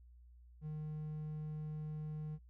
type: tone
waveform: triangle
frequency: 153.3 Hz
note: D#3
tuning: 25 cents flat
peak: -38 dBFS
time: 0.61-2.39 s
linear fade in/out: 50 ms
effects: noise-tail reverb RT60 0.1 s tail -19 dB re dry + added 60 Hz sine -57 dBFS peak until 2.49 s